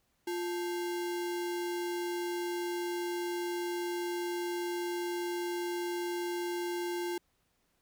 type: tone with sample-and-hold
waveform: sine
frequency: 350 Hz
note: F4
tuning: 4 cents sharp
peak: -32 dBFS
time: 0.27-7.18 s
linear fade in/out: 5 ms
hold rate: 1225 Hz
effects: pink hiss -75 dBFS RMS until 7.81 s